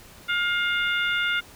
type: harmonic tone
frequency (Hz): 708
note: F5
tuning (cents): +23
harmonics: 2 / 3 / 4 / 5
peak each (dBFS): -24 / -28 / -30 / -32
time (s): 0.28-1.41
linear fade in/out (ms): 20
effects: pink hiss -48 dBFS RMS until 1.55 s